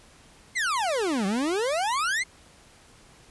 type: exponential two-way sweep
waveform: 40% pulse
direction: down then up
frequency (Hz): 2169 to 185.8 to 2169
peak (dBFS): -23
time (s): 0.55-2.24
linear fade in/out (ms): 20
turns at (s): 1.26
effects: pink hiss -54 dBFS RMS until 3.3 s + resampled to 24000 Hz